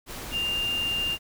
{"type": "tone in noise", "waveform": "sine", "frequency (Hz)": 2798, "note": "F7", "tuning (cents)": 3, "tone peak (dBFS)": -25, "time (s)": [0.31, 1.18], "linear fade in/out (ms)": 50, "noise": "pink", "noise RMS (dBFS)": -37, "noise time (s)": [0.06, 1.19], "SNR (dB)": 9, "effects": []}